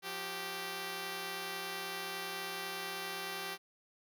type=tone pair together; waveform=5% pulse; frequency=176.86 / 390 Hz; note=F3 / G4; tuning=+22 / -9 cents; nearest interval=octave + major second; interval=1369 cents; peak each=-35 / -28 dBFS; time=0.02-3.58 s; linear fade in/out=50 ms; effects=none